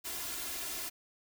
white noise with comb filter, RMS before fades -39 dBFS, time 0.04-0.9 s, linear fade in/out 20 ms, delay 2.9 ms, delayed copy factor +0.65, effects none

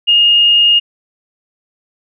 sine tone, 2845 Hz, F7, 31 cents sharp, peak -6 dBFS, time 0.07-0.8 s, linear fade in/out 20 ms, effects none

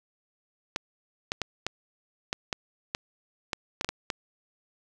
clicks, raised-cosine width 0.2 ms, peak -11 dBFS, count 12, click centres 0.761 / 1.319 / 1.417 / 1.666 / 2.329 / 2.528 / 2.949 / 3.532 / 3.811 / 3.846 / 3.89 / 4.102 s, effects none

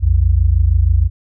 sine tone pair together, 59.46 / 85.8 Hz, A#1 / F2, +35 / -30 cents, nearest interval tritone, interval 635 cents, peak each -12 dBFS, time 0-1.1 s, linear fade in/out 50 ms, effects none

